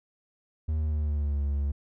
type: tone with pitch glide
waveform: triangle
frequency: 77.78 to 70.91 Hz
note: D#2 to C#2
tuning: 0 to +40 cents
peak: -23 dBFS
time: 0.68-1.72 s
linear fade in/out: 10 ms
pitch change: -160 cents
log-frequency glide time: 0.78-1.41 s
effects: none